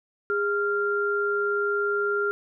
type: tone pair together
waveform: sine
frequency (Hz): 408.4 / 1390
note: G#4 / F6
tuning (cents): -29 / -9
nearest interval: octave + major sixth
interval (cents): 2120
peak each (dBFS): -25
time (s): 0.3-2.31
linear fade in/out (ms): 0
effects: none